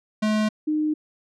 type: tone pair in turn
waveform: square / sine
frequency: 214.4 / 305.8 Hz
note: A3 / D#4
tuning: -45 / -30 cents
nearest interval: tritone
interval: 615 cents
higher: second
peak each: -20 dBFS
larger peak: neither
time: 0.22-0.49 / 0.67-0.94 s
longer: neither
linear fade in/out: 10 ms
effects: low-pass 6000 Hz 12 dB/octave